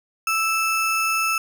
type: ring-modulated tone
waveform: square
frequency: 1975.5 Hz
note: B6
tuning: in tune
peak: -17 dBFS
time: 0.27-1.38 s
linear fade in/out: 2 ms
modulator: 658 Hz
effects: none